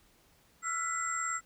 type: tone cluster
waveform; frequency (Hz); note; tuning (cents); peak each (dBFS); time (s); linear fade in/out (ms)
sine; 1332 / 1411 / 1988 / 7520; E6 / F6 / B6 / A#8; +18 / +17 / +11 / +14; -35 / -39 / -39 / -36; 0.62-1.41; 50
effects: pink hiss -65 dBFS RMS until 1.45 s